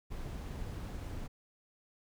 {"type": "noise", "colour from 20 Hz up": "brown", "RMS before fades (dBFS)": -41, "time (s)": [0.1, 1.28], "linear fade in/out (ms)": 20, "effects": []}